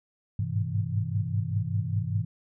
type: tone cluster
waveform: sine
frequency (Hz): 99.6 / 104.7 / 109.7 / 126.7 / 162.3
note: G2 / G#2 / A2 / B2 / E3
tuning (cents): +28 / +15 / -5 / +45 / -27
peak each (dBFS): -30 / -31 / -36 / -33 / -33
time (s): 0.39-2.25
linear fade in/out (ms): 5
effects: none